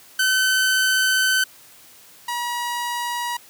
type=tone pair in turn; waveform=sawtooth; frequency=1525 / 960.2 Hz; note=G6 / B5; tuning=-48 / -49 cents; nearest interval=minor sixth; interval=801 cents; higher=first; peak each=-13 / -20 dBFS; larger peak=first; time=0.19-1.44 / 2.28-3.37 s; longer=first; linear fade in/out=5 ms; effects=white hiss -48 dBFS RMS until 3.49 s + high-pass 80 Hz 12 dB/octave